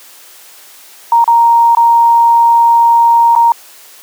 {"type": "tone with dropouts", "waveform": "sine", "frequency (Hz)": 932.3, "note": "A#5", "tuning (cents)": 0, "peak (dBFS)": -4, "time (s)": [1.12, 3.52], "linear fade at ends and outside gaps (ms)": 2, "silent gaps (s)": [[1.242, 1.277], [1.75, 1.77], [3.352, 3.361]], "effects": ["white hiss -38 dBFS RMS until 4.02 s", "high-pass 400 Hz 12 dB/octave"]}